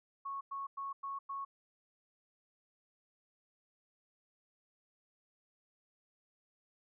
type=tone bursts; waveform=sine; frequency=1103 Hz; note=C#6; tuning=9 cents flat; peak=-38 dBFS; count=5; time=0.25-1.45 s; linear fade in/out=10 ms; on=160 ms; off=100 ms; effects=none